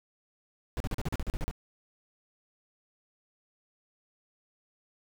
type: noise bursts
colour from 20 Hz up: brown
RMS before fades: -31 dBFS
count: 11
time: 0.77-1.512 s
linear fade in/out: 0 ms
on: 32 ms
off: 39 ms
effects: none